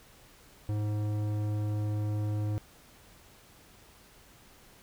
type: tone with low-pass filter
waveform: square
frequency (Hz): 105.1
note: G#2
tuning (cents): +21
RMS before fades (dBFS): -31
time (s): 0.69-2.58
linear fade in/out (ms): 0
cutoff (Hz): 650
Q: 0.5
effects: pink hiss -57 dBFS RMS until 4.82 s